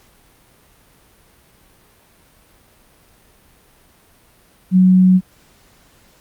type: tone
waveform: sine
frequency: 185 Hz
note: F#3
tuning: in tune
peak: -7 dBFS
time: 4.71-5.21 s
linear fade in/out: 50 ms
effects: pink hiss -52 dBFS RMS until 6.2 s + Opus 48 kbps